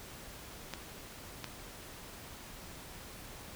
clicks, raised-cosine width 0.2 ms, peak -21 dBFS, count 2, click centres 0.737 / 1.443 s, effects pink hiss -49 dBFS RMS until 3.55 s

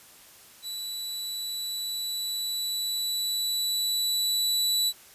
sawtooth tone with level ramp, 3951 Hz, B7, in tune, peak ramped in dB -30 to -19 dBFS, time 0.62-4.93 s, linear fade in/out 50 ms, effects white hiss -52 dBFS RMS until 5.14 s + resampled to 32000 Hz

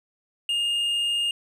sine tone with tanh clipping, 2831 Hz, F7, 23 cents sharp, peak -23 dBFS, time 0.49-1.31 s, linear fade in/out 2 ms, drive 5 dB, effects none

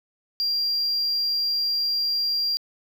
sine tone, 4763 Hz, D8, 24 cents sharp, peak -19 dBFS, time 0.4-2.57 s, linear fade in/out 0 ms, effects tanh soft clip ceiling -20 dBFS + 9-bit

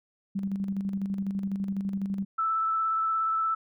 sine tone with tremolo, 196 Hz, G3, in tune, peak -26 dBFS, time 0.35-2.25 s, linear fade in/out 10 ms, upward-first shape square, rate 12 Hz, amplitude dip 45%
sine tone with vibrato, 1318 Hz, E6, 1 cent flat, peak -24 dBFS, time 2.38-3.55 s, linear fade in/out 10 ms, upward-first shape sine, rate 17 Hz, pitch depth 13 cents each way
effects none

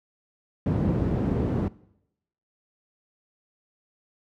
white low-pass noise, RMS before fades -24 dBFS, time 0.66-1.68 s, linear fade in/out 2 ms, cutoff 230 Hz, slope 12 dB/octave, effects noise-tail reverb RT60 0.8 s tail -21 dB re dry + high-pass 60 Hz 12 dB/octave

